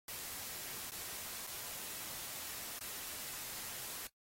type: noise with dropouts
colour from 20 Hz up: white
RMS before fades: -45 dBFS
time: 0.08-4.07 s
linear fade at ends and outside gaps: 2 ms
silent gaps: 0.901-0.918 / 1.465-1.472 / 2.788-2.809 s
effects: noise-tail reverb RT60 0.1 s tail -17 dB re dry + AAC 48 kbps